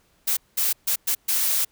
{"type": "noise bursts at uneven times", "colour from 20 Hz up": "blue", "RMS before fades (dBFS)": -22, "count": 5, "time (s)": [[0.27, 0.37], [0.57, 0.73], [0.87, 0.96], [1.07, 1.15], [1.28, 1.65]], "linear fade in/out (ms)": 10, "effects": ["pink hiss -63 dBFS RMS until 1.71 s"]}